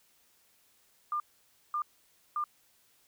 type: tone bursts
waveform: sine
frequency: 1200 Hz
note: D6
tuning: 37 cents sharp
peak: -29 dBFS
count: 3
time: 1.12-2.44 s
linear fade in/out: 2 ms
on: 80 ms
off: 540 ms
effects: white hiss -67 dBFS RMS until 3.07 s